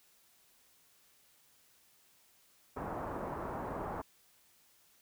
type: low-pass noise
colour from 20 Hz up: white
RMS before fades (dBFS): -40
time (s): 2.76-4.02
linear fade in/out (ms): 10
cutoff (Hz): 1100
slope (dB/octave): 24
effects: white hiss -67 dBFS RMS until 5.01 s